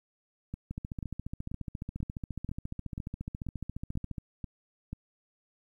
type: two click trains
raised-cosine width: 5 ms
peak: -24 / -24 dBFS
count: 51 / 10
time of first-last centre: 0.71-4.182 / 0.54-4.93 s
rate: 14.4 / 2.05 Hz
effects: 11-bit